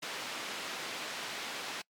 white band-pass noise, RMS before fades -40 dBFS, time 0.02-1.82 s, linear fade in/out 10 ms, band 220 to 3800 Hz, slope 12 dB/octave, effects noise-tail reverb RT60 0.1 s tail -24 dB re dry + MP3 96 kbps

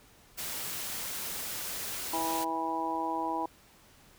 white noise, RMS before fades -37 dBFS, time 0.37-2.45 s, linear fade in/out 20 ms
harmonic tone, 163.1 Hz, E3, 18 cents flat, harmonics 2 / 3 / 4 / 5 / 6, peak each -36 / -43 / -40 / -35 / -33 dBFS, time 2.13-3.46 s, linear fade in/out 5 ms
effects pink hiss -59 dBFS RMS until 4.18 s

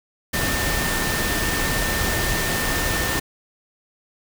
sine tone in noise, 1803 Hz, A6, 42 cents sharp, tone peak -27 dBFS, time 0.33-3.2 s, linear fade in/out 10 ms, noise pink, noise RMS -23 dBFS, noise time 0.33-3.2 s, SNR -7 dB, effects none

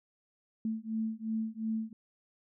sine beating tone pair, 220 / 222.8 Hz, A3 / A3, 0 / +22 cents, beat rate 2.8 Hz, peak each -35 / -35 dBFS, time 0.65-1.93 s, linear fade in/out 2 ms, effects none

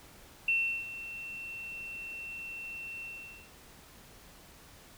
sine tone with ADSR envelope, 2700 Hz, E7, 41 cents sharp, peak -24 dBFS, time 0.48-3.51 s, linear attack 4 ms, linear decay 360 ms, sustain -15 dB, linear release 480 ms, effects pink hiss -55 dBFS RMS until 4.97 s

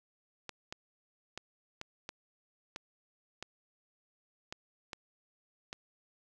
clicks, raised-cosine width 0.2 ms, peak -23 dBFS, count 10, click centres 0.493 / 0.725 / 1.376 / 1.814 / 2.091 / 2.761 / 3.426 / 4.525 / 4.932 / 5.729 s, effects none

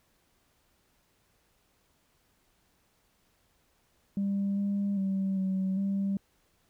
sine tone with pitch steps, 198.5 / 200.6 / 193 / 189.8 / 196.7 Hz, G3 / G3 / G3 / F#3 / G3, +22 / +40 / -27 / +44 / +6 cents, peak -25 dBFS, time 4.17-6.17 s, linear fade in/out 2 ms, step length 400 ms, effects tanh soft clip ceiling -24 dBFS + pink hiss -70 dBFS RMS until 6.69 s

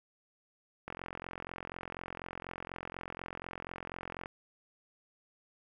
click train, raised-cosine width 0.5 ms, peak -25 dBFS, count 150, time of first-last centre 0.88-4.259 s, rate 44.1 Hz, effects 11-bit

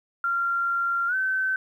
sine tone with pitch glide, 1382 to 1533.4 Hz, F6 to G6, -19 to -39 cents, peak -22 dBFS, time 0.24-1.56 s, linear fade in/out 2 ms, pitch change +180 cents, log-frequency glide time 1.07-1.15 s, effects 10-bit

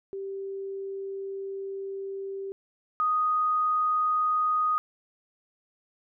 sine tone pair in turn, 390.6 / 1243.7 Hz, G4 / D#6, -6 / -1 cents, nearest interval octave + minor sixth, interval 2005 cents, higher second, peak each -32 / -22 dBFS, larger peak second, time 0.13-2.52 / 3-4.78 s, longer first, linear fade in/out 0 ms, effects none

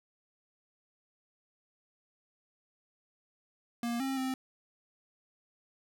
square tone with pitch steps, 236.1 / 267.8 / 261.4 Hz, A#3 / C4 / C4, +22 / +40 / -1 cents, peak -32 dBFS, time 3.83-4.34 s, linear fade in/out 2 ms, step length 170 ms, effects none

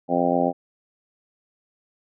harmonic tone, 87.31 Hz, F2, in tune, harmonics 2 / 3 / 4 / 5 / 6 / 7 / 8 / 9, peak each -29 / -24 / -29 / -30 / -26 / -25 / -28 / -25 dBFS, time 0.08-0.53 s, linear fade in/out 50 ms, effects none

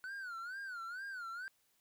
triangle tone with vibrato, 1472 Hz, F#6, 9 cents flat, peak -40 dBFS, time 0.04-1.48 s, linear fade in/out 0 ms, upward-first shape sine, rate 2.2 Hz, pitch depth 160 cents each way, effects white hiss -75 dBFS RMS until 1.8 s

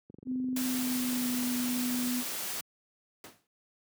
click train, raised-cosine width 3 ms, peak -33 dBFS, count 47, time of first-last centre 0.1-2.074 s, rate 23.3 Hz
sine tone with pitch glide, 255.3 to 247.9 Hz, C4 to B3, -42 to +7 cents, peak -29 dBFS, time 0.25-2.24 s, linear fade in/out 50 ms, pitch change -51 cents, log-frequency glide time 0.62-1.27 s
white noise, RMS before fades -36 dBFS, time 0.56-2.61 s, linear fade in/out 5 ms
pink noise with exponential decay, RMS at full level -43 dBFS, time 3.24-3.47 s, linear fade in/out 1 ms, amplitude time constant 50 ms
effects high-pass 150 Hz 12 dB/octave

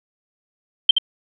sine tone with echo, 3132 Hz, G7, 2 cents flat, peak -5 dBFS, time 0.89-0.91 s, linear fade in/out 5 ms, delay 74 ms, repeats 1, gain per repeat -7 dB, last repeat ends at 0.984 s, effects none

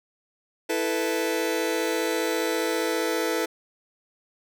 sawtooth chord, E suspended fourth, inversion none, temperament just, 329.6 / 439.5 / 494.4 Hz, E4 / A4 / B4, 0 / -2 / +2 cents, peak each -24 dBFS, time 0.69-3.46 s, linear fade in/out 10 ms, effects none

